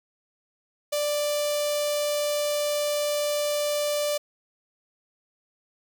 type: tone with notch filter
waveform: sawtooth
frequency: 589 Hz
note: D5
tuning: 5 cents sharp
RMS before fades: -26 dBFS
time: 0.92-4.18 s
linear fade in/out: 10 ms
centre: 1500 Hz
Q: 0.68
effects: none